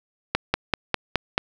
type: slowing click train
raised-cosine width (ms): 0.3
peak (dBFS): -3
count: 6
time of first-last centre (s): 0.35-1.379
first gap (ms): 190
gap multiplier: 1.04
effects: none